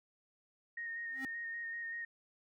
sine tone with vibrato, 1853 Hz, A#6, 11 cents flat, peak -39 dBFS, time 0.77-2.05 s, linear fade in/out 5 ms, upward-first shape square, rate 5.2 Hz, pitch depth 15 cents each way
square tone with exponential growth, 265.8 Hz, C4, 27 cents sharp, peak -39 dBFS, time 1.09-1.25 s, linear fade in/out 1 ms, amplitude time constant 33 ms
effects none

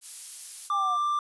violet noise, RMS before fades -35 dBFS, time 0.01-0.71 s, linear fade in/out 50 ms
triangle tone, 1182 Hz, D6, 11 cents sharp, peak -22 dBFS, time 0.7-1.19 s, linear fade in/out 2 ms
sine exponential sweep, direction down, 833 to 706 Hz, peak -31 dBFS, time 0.7-0.98 s, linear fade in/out 50 ms
effects resampled to 24000 Hz

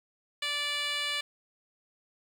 10% pulse tone with band-pass filter, 583 Hz, D5, 13 cents flat, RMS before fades -32 dBFS, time 0.42-1.21 s, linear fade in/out 5 ms, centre 3600 Hz, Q 1.1, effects 9-bit

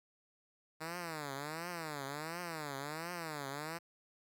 5% pulse tone with vibrato, 155.56 Hz, D#3, in tune, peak -29 dBFS, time 0.8-3.79 s, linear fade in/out 20 ms, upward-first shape triangle, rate 1.4 Hz, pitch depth 250 cents each way, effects none

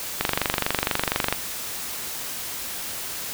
click train, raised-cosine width 0.3 ms, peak -4 dBFS, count 28, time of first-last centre 0.21-1.326 s, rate 24.2 Hz, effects white hiss -32 dBFS RMS until 3.33 s

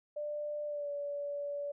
sine tone with pitch glide, 593 to 574.5 Hz, D5 to D5, +17 to -38 cents, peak -35 dBFS, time 0.16-1.72 s, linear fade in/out 10 ms, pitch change -55 cents, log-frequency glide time 0.66-0.9 s, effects none

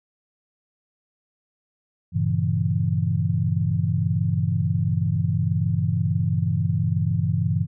sine chord, G diminished seventh, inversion none, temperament equal, 98 / 116.54 / 138.59 / 164.81 Hz, G2 / Bb2 / Db3 / Fb3, 0 / 0 / 0 / 0 cents, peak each -24 / -26 / -26 / -24 dBFS, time 2.12-7.67 s, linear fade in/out 50 ms, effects none

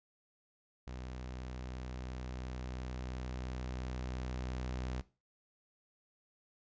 sawtooth tone with level ramp, 62.9 Hz, B1, 32 cents sharp, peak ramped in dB -39 to -33 dBFS, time 0.87-5.01 s, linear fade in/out 0 ms, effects noise-tail reverb RT60 0.3 s tail -18 dB re dry + resampled to 16000 Hz

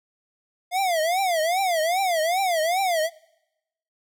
square tone with vibrato, 698.5 Hz, F5, in tune, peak -21 dBFS, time 0.71-3.1 s, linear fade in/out 50 ms, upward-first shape triangle, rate 2.5 Hz, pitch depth 230 cents each way, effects noise-tail reverb RT60 0.9 s tail -24 dB re dry

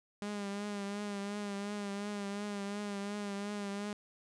sawtooth tone with vibrato, 203.1 Hz, G#3, 38 cents flat, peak -33 dBFS, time 0.22-3.93 s, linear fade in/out 0 ms, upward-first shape triangle, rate 2.8 Hz, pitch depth 45 cents each way, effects resampled to 22050 Hz

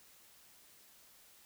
silence, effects white hiss -62 dBFS RMS until 1.45 s

